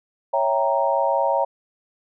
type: chord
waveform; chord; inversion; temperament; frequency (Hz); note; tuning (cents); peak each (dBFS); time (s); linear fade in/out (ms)
sine; C# diminished seventh; none; equal; 554.4 / 659.3 / 784 / 932.3; C#5 / E5 / G5 / Bb5; 0 / 0 / 0 / 0; -22 / -24 / -25 / -22; 0.33-1.45; 10
effects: none